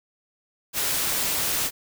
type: noise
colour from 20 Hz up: white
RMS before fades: -25 dBFS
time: 0.73-1.71 s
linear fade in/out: 50 ms
effects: none

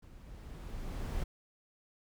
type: noise with level ramp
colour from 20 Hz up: brown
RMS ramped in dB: -54 to -34 dBFS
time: 0.02-1.24 s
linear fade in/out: 10 ms
effects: none

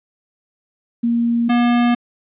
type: tone pair in turn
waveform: sine / square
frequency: 234.6 / 240.1 Hz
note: A#3 / B3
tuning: +11 / -49 cents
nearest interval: unison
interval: 40 cents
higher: second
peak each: -14 / -13 dBFS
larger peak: second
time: 1.03-1.49 / 1.49-1.95 s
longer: neither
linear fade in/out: 10 ms
effects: resampled to 8000 Hz + 9-bit

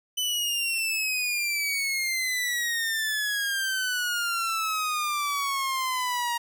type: exponential sweep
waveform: sawtooth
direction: down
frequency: 3020 to 940 Hz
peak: -22 dBFS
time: 0.17-6.38 s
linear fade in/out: 10 ms
effects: none

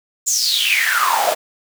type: noise with high-pass filter sweep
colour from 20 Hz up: pink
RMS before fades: -17 dBFS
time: 0.26-1.35 s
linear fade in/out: 20 ms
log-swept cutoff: 7300 to 560 Hz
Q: 9.3
effects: none

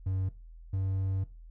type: tone pair in turn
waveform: triangle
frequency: 94.7 / 95.86 Hz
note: F#2 / G2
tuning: +41 / -38 cents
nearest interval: unison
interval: 21 cents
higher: second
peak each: -26 dBFS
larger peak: neither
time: 0.06-0.29 / 0.73-1.24 s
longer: second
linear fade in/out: 5 ms
effects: noise-tail reverb RT60 0.3 s tail -17 dB re dry + added 41 Hz sine -46 dBFS peak until 1.5 s

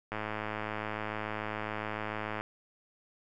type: click train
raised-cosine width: 0.5 ms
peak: -20 dBFS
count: 246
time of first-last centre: 0.12-2.41 s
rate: 107 Hz
effects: none

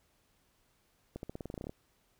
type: accelerating click train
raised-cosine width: 2 ms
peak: -27 dBFS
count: 13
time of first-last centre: 1.16-1.694 s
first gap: 71 ms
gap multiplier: 0.91
effects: pink hiss -72 dBFS RMS until 2.19 s

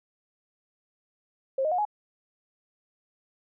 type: tone with pitch steps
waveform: sine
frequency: 534 / 620.5 / 721.1 / 837.9 Hz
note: C5 / D#5 / F#5 / G#5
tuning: +35 / -5 / -45 / +15 cents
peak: -23 dBFS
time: 1.58-1.852 s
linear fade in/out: 5 ms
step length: 68 ms
effects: none

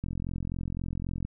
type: click train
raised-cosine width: 5 ms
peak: -21 dBFS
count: 54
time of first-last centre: 0.04-1.25 s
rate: 43.8 Hz
effects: none

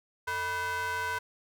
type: ring-modulated tone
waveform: square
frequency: 267.7 Hz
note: C4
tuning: 40 cents sharp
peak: -28 dBFS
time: 0.27-1.19 s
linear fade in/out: 10 ms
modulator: 1250 Hz
effects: none

